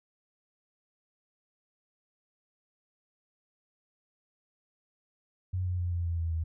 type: tone with pitch steps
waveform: sine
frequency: 91.9 / 90.01 / 88.16 / 86.34 / 84.57 / 82.82 / 81.12 Hz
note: F#2 / F#2 / F2 / F2 / E2 / E2 / E2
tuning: -11 / -47 / +17 / -19 / +45 / +9 / -27 cents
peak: -28 dBFS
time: 5.53-6.44 s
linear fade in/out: 10 ms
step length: 130 ms
effects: none